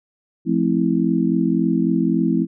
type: chord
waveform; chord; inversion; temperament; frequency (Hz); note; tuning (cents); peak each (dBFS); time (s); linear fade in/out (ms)
sine; F major seventh; none; just; 174.61 / 218.3 / 261.9 / 327.4; F3 / A3 / C4 / E4; 0 / -13 / +2 / -12; -21; 0.45-2.47; 50
effects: none